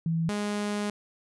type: tone pair in turn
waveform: sine / sawtooth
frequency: 164.2 / 206.9 Hz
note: E3 / G#3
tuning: -6 / -6 cents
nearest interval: major third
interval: 400 cents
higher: second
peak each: -24 dBFS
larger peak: neither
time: 0.06-0.29 / 0.29-0.9 s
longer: second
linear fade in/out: 2 ms
effects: resampled to 24000 Hz